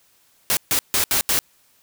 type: noise bursts at uneven times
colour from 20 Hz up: white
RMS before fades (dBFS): -19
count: 5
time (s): 0.5-0.57 / 0.71-0.79 / 0.94-1.04 / 1.11-1.21 / 1.29-1.39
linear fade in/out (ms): 0
effects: white hiss -59 dBFS RMS until 1.82 s